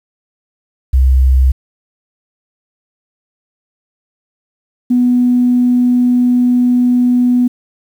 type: tone pair in turn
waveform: sine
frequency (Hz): 65.3 / 246.5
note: C2 / B3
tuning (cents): -3 / -3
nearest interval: octave + major seventh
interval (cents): 2300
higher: second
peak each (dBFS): -5 / -7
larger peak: first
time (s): 0.93-1.52 / 4.9-7.48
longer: second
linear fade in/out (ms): 10
effects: tanh soft clip ceiling -1 dBFS + 7-bit